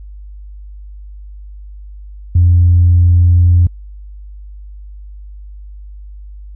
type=tone; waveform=sine; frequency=87.31 Hz; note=F2; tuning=in tune; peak=-4 dBFS; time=2.35-3.67 s; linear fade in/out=5 ms; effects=tanh soft clip ceiling -1 dBFS + added 50 Hz sine -29 dBFS peak until 6.55 s